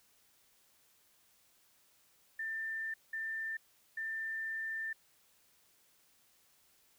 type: tone bursts at uneven times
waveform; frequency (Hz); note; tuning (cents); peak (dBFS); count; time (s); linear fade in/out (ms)
sine; 1788; A6; +27; -36; 3; 2.39-2.94 / 3.13-3.57 / 3.97-4.93; 5
effects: white hiss -69 dBFS RMS until 6.98 s